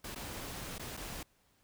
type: noise with dropouts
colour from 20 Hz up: pink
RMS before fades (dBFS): -43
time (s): 0.04-1.23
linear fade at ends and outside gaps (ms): 5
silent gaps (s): 0.148-0.158 / 0.783-0.794 / 0.969-0.973
effects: pink hiss -71 dBFS RMS until 1.63 s